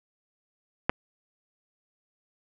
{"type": "clicks", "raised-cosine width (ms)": 0.5, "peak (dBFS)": [-6, -17], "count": 2, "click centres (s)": [0.895, 0.899], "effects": []}